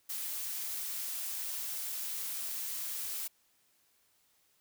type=noise; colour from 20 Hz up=blue; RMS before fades=-38 dBFS; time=0.09-3.28 s; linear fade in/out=10 ms; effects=white hiss -71 dBFS RMS until 4.6 s